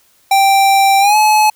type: tone with pitch glide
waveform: square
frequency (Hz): 784 to 855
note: G5 to A5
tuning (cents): 0 to -50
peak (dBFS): -8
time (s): 0.31-1.5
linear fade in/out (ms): 5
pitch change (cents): +150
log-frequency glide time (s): 1-1.16
effects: white hiss -53 dBFS RMS until 1.55 s